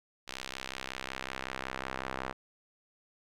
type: tone with band-pass filter sweep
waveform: sawtooth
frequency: 65.41 Hz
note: C2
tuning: in tune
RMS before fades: -40 dBFS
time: 0.27-2.33 s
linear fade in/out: 20 ms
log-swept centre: 3800 to 1200 Hz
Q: 0.88
effects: none